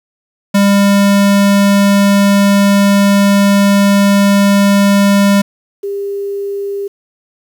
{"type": "tone pair in turn", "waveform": ["square", "sine"], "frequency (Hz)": [200, 400], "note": ["G3", "G4"], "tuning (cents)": [35, 35], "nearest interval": "octave", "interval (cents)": 1200, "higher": "second", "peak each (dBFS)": [-7, -16], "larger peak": "first", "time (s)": [[0.54, 5.42], [5.83, 6.88]], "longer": "first", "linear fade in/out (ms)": 10, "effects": ["7-bit"]}